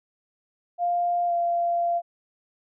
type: tone with pitch glide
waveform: sine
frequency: 700 to 689.6 Hz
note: F5 to F5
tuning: +4 to -22 cents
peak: -21 dBFS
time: 0.78-2.02 s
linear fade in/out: 50 ms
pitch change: -26 cents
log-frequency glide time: 1.27-1.32 s
effects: none